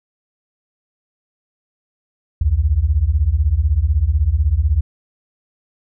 sine beating tone pair, 65.41 / 81.41 Hz, C2 / E2, 0 / -21 cents, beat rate 16 Hz, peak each -16 / -15 dBFS, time 2.41-4.81 s, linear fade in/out 5 ms, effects none

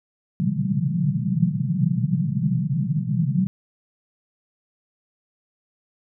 white band-pass noise, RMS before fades -22 dBFS, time 0.4-3.47 s, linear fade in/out 0 ms, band 120 to 200 Hz, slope 96 dB/octave, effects none

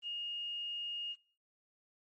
sine tone with quantisation, 2850 Hz, F7, 34 cents sharp, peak -37 dBFS, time 0.02-1.16 s, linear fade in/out 50 ms, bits 11, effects noise-tail reverb RT60 0.6 s tail -25 dB re dry + MP3 32 kbps

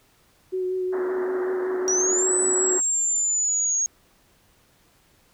sine tone with vibrato, 370 Hz, F#4, in tune, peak -23 dBFS, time 0.52-2.79 s, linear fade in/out 20 ms, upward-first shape sine, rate 5.3 Hz, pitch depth 17 cents each way
pink band-pass noise, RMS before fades -35 dBFS, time 0.92-2.81 s, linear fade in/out 20 ms, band 240 to 1900 Hz, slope 96 dB/octave
sine exponential two-way sweep, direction up then down, 5720 to 8010 to 6550 Hz, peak -20 dBFS, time 1.88-3.86 s, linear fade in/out 0 ms, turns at 2.34 s
effects pink hiss -60 dBFS RMS until 5.33 s

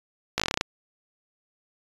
slowing click train, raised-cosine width 0.2 ms, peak -6 dBFS, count 10, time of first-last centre 0.38-0.611 s, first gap 17 ms, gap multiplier 1.1, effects resampled to 24000 Hz

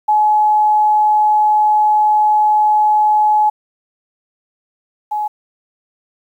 sine tone pair in turn, 849 / 844.2 Hz, G#5 / G#5, +38 / +28 cents, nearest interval unison, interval 10 cents, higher first, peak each -9 / -16 dBFS, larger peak first, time 0.08-3.5 / 5.11-5.28 s, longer first, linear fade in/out 10 ms, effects 8-bit

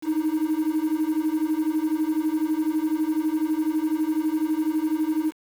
triangle beating tone pair, 305.9 / 317.9 Hz, D#4 / D#4, -29 / +37 cents, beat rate 12 Hz, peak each -22 / -21 dBFS, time 0.02-5.33 s, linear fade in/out 50 ms, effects tanh soft clip ceiling -15 dBFS + 7-bit

